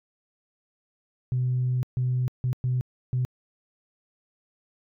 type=tone bursts at uneven times; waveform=sine; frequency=126.2 Hz; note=B2; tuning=38 cents sharp; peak=-21 dBFS; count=5; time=1.32-1.83 / 1.97-2.28 / 2.44-2.53 / 2.64-2.81 / 3.13-3.25 s; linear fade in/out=0 ms; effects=tanh soft clip ceiling -18 dBFS